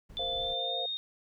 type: noise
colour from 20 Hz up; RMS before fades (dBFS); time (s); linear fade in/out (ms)
brown; -48; 0.09-0.54; 10
type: tone with pitch glide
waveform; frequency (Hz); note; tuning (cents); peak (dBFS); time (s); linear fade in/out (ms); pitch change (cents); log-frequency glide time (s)
sine; 3520 to 3697; A7 to A#7; 0 to -15; -32; 0.17-0.97; 0; +85; 0.36-0.82
type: chord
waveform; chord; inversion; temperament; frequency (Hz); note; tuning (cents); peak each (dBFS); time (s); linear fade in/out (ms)
sine; Bb suspended second; none; equal; 466.2 / 523.3 / 698.5; Bb4 / C5 / F5; 0 / 0 / 0; -43 / -38 / -37; 0.19-0.86; 5
effects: none